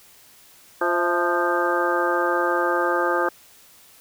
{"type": "harmonic tone with a mistuned harmonic", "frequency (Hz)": 174.61, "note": "F3", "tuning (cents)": 0, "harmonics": [2, 3, 4, 5, 6, 7, 8, 9], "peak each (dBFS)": [-25, -25, -30, -27, -35, -25, -36, -26], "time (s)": [0.81, 3.29], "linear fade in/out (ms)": 5, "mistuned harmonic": 4, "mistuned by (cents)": -64, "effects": ["white hiss -51 dBFS RMS until 4 s"]}